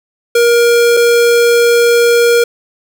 square tone pair in turn, 472.6 / 472.6 Hz, A#4 / A#4, +24 / +24 cents, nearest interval unison, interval 0 cents, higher neither, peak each -7 dBFS, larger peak neither, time 0.35-0.97 / 0.97-2.44 s, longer second, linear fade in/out 5 ms, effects none

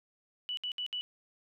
sine tone bursts, 2960 Hz, F#7, in tune, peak -33 dBFS, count 4, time 0.49-1.01 s, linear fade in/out 0 ms, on 82 ms, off 64 ms, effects none

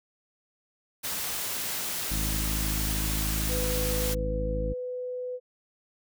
white noise, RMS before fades -32 dBFS, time 1.03-4.15 s, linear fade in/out 20 ms
harmonic tone, 53.1 Hz, G#1, 39 cents sharp, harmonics 1 / 2 / 3 / 4 / 5 / 6, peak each -29 / -38 / -37 / -40 / -42 / -42 dBFS, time 2.1-4.74 s, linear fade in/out 20 ms
sine tone, 500 Hz, B4, 21 cents sharp, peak -31 dBFS, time 3.48-5.4 s, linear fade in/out 50 ms
effects none

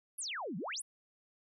sine exponential two-way sweep, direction down then up, 11840 to 155.56 to 11840 Hz, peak -37 dBFS, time 0.18-0.82 s, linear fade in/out 10 ms, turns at 0.57 s, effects none

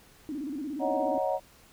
sine tone with vibrato, 286.7 Hz, D4, 42 cents flat, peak -32 dBFS, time 0.29-1.18 s, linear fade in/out 0 ms, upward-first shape square, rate 17 Hz, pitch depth 130 cents each way
sine chord, D# minor seventh, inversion third, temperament equal with one note detuned, 554.4 / 622.3 / 740 / 940.4 Hz, C#5 / D#5 / F#5 / A#5, 0 / 0 / 0 / +15 cents, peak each -30 / -31 / -31 / -35 dBFS, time 0.79-1.4 s, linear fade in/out 50 ms
effects pink hiss -57 dBFS RMS until 1.72 s

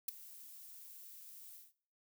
violet noise with ADSR envelope, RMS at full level -33 dBFS, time 0.08-1.73 s, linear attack 6 ms, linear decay 9 ms, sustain -21 dB, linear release 180 ms, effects noise-tail reverb RT60 0.5 s tail -19 dB re dry

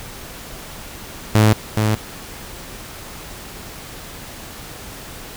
sawtooth tone with echo, 107.7 Hz, A2, 37 cents flat, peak -6 dBFS, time 1.35-1.53 s, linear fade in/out 0 ms, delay 420 ms, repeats 1, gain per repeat -5 dB, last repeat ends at 1.95 s, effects pink hiss -35 dBFS RMS until 5.36 s

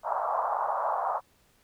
pink band-pass noise, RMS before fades -29 dBFS, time 0.03-1.21 s, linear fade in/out 50 ms, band 620 to 1200 Hz, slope 48 dB/octave, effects pink hiss -65 dBFS RMS until 1.63 s

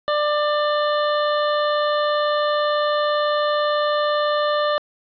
25% pulse tone, 594 Hz, D5, 20 cents sharp, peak -14 dBFS, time 0.08-4.78 s, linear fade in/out 0 ms, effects resampled to 11025 Hz + 9-bit

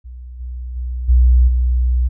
sine tone with level steps, 61.74 Hz, B1, in tune, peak -30 / -24 / -20 / -7 / -12 dBFS, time 0.04-2.09 s, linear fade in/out 20 ms, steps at 0.39 / 0.75 / 1.08 / 1.47 s, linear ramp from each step 20 ms, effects none

